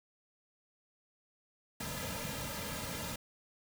pink noise with comb filter, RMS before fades -40 dBFS, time 1.8-3.16 s, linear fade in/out 5 ms, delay 2.7 ms, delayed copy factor -0.9, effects none

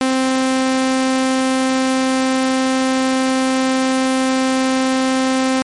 sawtooth tone, 261.6 Hz, C4, in tune, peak -10 dBFS, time 0.01-5.62 s, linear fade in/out 0 ms, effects MP3 48 kbps

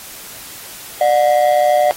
triangle ring-modulated tone, 662 Hz, E5, 7 cents sharp, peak -5 dBFS, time 1.01-1.91 s, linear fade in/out 0 ms, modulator 65.9 Hz, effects white hiss -34 dBFS RMS until 1.96 s + AAC 48 kbps

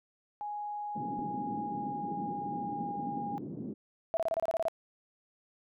sine tone with pitch glide, 830.6 to 814.4 Hz, G#5 to G#5, 0 to -34 cents, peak -35 dBFS, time 0.41-3.38 s, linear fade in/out 0 ms, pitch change -34 cents, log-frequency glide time 0.85-2.88 s
white band-pass noise, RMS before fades -40 dBFS, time 0.95-3.74 s, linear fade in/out 10 ms, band 160 to 300 Hz, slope 24 dB/octave
click, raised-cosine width 2 ms, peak -33 dBFS, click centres 1.192 s
sine tone bursts, 659.3 Hz, E5, in tune, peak -27 dBFS, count 10, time 4.14-4.683 s, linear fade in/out 0 ms, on 30 ms, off 27 ms
effects none

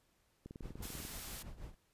click train, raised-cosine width 3 ms, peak -35 dBFS, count 13, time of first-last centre 0.46-1.051 s, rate 20.3 Hz
brown noise with tremolo, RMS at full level -46 dBFS, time 0.62-1.75 s, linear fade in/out 10 ms, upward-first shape triangle, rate 6.1 Hz, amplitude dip 85%
white noise, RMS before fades -47 dBFS, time 0.82-1.43 s, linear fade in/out 10 ms
effects pink hiss -75 dBFS RMS until 1.93 s + resampled to 32000 Hz

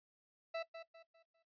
40% pulse tone with echo, 660 Hz, E5, 2 cents sharp, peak -37 dBFS, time 0.54-0.63 s, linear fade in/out 10 ms, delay 200 ms, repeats 4, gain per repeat -9 dB, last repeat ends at 1.43 s, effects noise-tail reverb RT60 0.1 s tail -17 dB re dry + resampled to 11025 Hz

